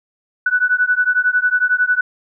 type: beating tone pair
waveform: sine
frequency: 1480 / 1491 Hz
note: F#6 / F#6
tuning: 0 / +13 cents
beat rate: 11 Hz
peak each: -16 dBFS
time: 0.46-2.01 s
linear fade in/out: 5 ms
effects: none